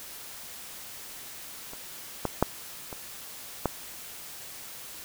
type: clicks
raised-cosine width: 1 ms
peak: -28 / -12 / -6 / -23 / -10 dBFS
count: 5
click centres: 1.734 / 2.253 / 2.426 / 2.928 / 3.657 s
effects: white hiss -43 dBFS RMS until 5.04 s